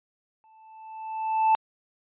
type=tone with exponential growth; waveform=triangle; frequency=880 Hz; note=A5; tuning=in tune; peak=-14 dBFS; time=0.44-1.55 s; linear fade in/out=0 ms; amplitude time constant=240 ms; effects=resampled to 8000 Hz